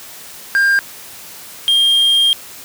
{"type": "tone pair in turn", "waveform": "triangle", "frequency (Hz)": [1600, 3212], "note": ["G6", "G7"], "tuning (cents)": [35, 41], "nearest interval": "octave", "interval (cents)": 1206, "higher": "second", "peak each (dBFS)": -8, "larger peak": "neither", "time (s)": [[0.55, 0.79], [1.68, 2.33]], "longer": "second", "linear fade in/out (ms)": 0, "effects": ["white hiss -35 dBFS RMS until 2.64 s", "high-pass 60 Hz 12 dB/octave"]}